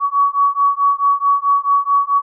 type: beating tone pair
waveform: sine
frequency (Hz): 1126 / 1130.6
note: C#6 / C#6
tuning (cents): +27 / +34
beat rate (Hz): 4.6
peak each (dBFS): -15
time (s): 0-2.22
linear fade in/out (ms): 50
effects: none